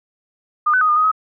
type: tone with pitch steps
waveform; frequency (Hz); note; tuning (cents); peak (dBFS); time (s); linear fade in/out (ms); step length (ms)
sine; 1216 / 1506 / 1250 / 1213 / 1251 / 1272; D#6 / F#6 / D#6 / D#6 / D#6 / D#6; -40 / +30 / +8 / -44 / +9 / +38; -12; 0.66-1.116; 10; 76
effects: none